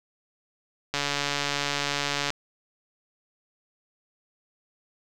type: click train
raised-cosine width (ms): 0.2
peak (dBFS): -9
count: 196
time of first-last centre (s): 0.94-2.304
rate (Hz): 143
effects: none